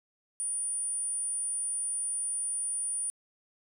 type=tone; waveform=sine; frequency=9390 Hz; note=D9; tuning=1 cent flat; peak=-28 dBFS; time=0.4-3.1 s; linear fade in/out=0 ms; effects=tanh soft clip ceiling -28 dBFS + 10-bit